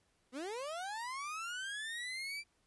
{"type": "linear sweep", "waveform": "30% pulse", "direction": "up", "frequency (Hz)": [235.8, 2361], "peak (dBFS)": -37, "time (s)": [0.32, 2.44], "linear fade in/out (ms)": 50, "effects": ["pink hiss -75 dBFS RMS until 2.66 s", "resampled to 24000 Hz"]}